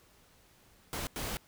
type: noise bursts at uneven times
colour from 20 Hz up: pink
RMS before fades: -37 dBFS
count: 2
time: 0.93-1.07 / 1.16-1.37 s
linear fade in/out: 0 ms
effects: pink hiss -63 dBFS RMS until 1.47 s